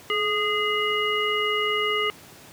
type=harmonic tone with a mistuned harmonic; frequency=412.4 Hz; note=G#4; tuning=12 cents flat; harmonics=1 / 3 / 5 / 7; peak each=-27 / -27 / -27 / -27 dBFS; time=0.1-2.1 s; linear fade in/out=0 ms; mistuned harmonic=1; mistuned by=+52 cents; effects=pink hiss -47 dBFS RMS until 2.52 s + high-pass 100 Hz 12 dB/octave